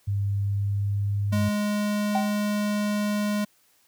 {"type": "tone with pitch glide", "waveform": "sine", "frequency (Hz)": [100.3, 101.52], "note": ["G2", "G#2"], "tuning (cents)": [40, -39], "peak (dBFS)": -22, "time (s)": [0.07, 1.49], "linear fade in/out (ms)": 10, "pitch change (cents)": 21, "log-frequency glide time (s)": [0.41, 1.28]}
{"type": "tone", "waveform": "square", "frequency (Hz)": 207.7, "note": "G#3", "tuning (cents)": 0, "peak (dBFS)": -24, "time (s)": [1.32, 3.45], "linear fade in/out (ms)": 10}
{"type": "tone with exponential decay", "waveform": "triangle", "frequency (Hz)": 768, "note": "G5", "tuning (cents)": -36, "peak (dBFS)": -18, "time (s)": [2.15, 2.39], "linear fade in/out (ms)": 2, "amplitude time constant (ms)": 52}
{"effects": ["white hiss -63 dBFS RMS until 3.87 s", "high-pass 60 Hz 12 dB/octave"]}